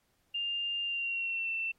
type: tone with pitch glide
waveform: sine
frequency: 2802 to 2682 Hz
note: F7 to E7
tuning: +5 to +29 cents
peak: -31 dBFS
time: 0.34-1.72 s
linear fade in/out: 10 ms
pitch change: -76 cents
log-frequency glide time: 0.83-1.52 s
effects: pink hiss -74 dBFS RMS until 1.78 s + AAC 48 kbps